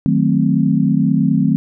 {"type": "chord", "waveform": "sine", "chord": "D# diminished seventh", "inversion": "none", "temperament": "equal", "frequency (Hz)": [155.56, 185, 220, 261.6], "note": ["D#3", "F#3", "A3", "C4"], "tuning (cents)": [0, 0, 0, 0], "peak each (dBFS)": -17, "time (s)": [0.06, 1.56], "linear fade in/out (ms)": 0, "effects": []}